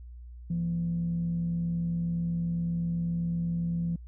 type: tone with frequency modulation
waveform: sine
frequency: 169.6 Hz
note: E3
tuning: 50 cents sharp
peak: -26 dBFS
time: 0.5-3.96 s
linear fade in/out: 5 ms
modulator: 67.7 Hz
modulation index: 0.22
effects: tanh soft clip ceiling -22 dBFS + added 60 Hz sine -42 dBFS peak until 4.07 s